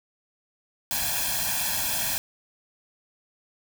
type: noise with comb filter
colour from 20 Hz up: white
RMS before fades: -27 dBFS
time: 0.91-2.18 s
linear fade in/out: 0 ms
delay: 1.2 ms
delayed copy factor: +1
effects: none